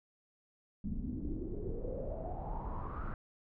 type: noise with low-pass filter sweep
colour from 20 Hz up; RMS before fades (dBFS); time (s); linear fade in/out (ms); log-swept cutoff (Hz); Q
brown; -39; 0.84-3.14; 2; 210 to 1400; 7.7
effects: none